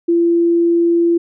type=tone; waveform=sine; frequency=340 Hz; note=F4; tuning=46 cents flat; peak=-10 dBFS; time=0.08-1.18 s; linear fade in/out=10 ms; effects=none